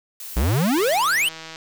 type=noise; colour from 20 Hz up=blue; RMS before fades=-35 dBFS; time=0.2-0.96 s; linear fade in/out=2 ms
type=exponential sweep; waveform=square; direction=up; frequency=55 to 3203 Hz; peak=-18 dBFS; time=0.36-1.29 s; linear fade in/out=10 ms
type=click train; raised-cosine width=0.2 ms; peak=-19 dBFS; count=128; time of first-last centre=0.77-1.559 s; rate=161 Hz
effects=none